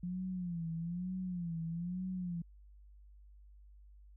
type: tone with vibrato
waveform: sine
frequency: 174.61 Hz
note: F3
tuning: in tune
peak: -36 dBFS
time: 0.03-2.42 s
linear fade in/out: 5 ms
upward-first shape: sine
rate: 1.1 Hz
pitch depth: 110 cents each way
effects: added 50 Hz sine -55 dBFS peak until 4.16 s